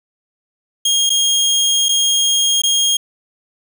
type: tone with dropouts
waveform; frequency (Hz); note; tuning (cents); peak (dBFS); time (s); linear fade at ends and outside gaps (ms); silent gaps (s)
25% pulse; 3248; G#7; -39; -9; 0.85-2.97; 5; 1.095-1.101 / 1.886-1.89 / 2.619-2.635
effects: none